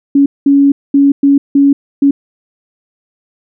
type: tone bursts at uneven times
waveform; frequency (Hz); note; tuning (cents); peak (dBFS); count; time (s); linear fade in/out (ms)
sine; 280; C#4; +18; -4; 6; 0.15-0.26 / 0.46-0.72 / 0.94-1.12 / 1.23-1.38 / 1.55-1.73 / 2.02-2.11; 5
effects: none